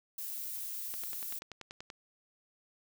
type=noise; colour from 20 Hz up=violet; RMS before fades=-40 dBFS; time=0.18-1.39 s; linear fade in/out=5 ms
type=click train; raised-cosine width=0.2 ms; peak=-27 dBFS; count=11; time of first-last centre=0.94-1.902 s; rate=10.4 Hz
effects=none

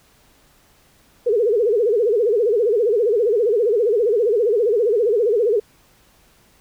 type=tone with vibrato; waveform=sine; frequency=444.7 Hz; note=A4; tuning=18 cents sharp; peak=-14 dBFS; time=1.26-5.6 s; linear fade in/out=10 ms; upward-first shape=sine; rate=15 Hz; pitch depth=180 cents each way; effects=pink hiss -55 dBFS RMS until 6.6 s

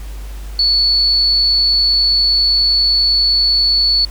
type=tone; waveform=sine; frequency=4435 Hz; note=C#8; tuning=in tune; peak=-10 dBFS; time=0.59-4.05 s; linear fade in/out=2 ms; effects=added 50 Hz sine -25 dBFS peak until 4.1 s + pink hiss -40 dBFS RMS until 4.1 s

